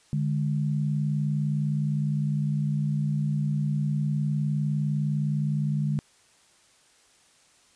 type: tone pair together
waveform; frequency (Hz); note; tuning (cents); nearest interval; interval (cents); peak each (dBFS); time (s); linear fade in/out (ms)
sine; 147.97 / 207.7; D3 / G#3; +13 / 0; tritone; 587; -24 / -30; 0.13-5.99; 0
effects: white hiss -60 dBFS RMS until 7.75 s + resampled to 22050 Hz